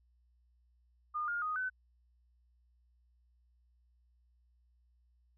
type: tone with pitch steps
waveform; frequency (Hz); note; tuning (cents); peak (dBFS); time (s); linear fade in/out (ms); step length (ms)
sine; 1217 / 1416 / 1244 / 1512; D#6 / F6 / D#6 / F#6; -39 / +23 / -1 / +37; -33; 1.14-1.7; 20; 140
effects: added 60 Hz sine -67 dBFS peak until 5.37 s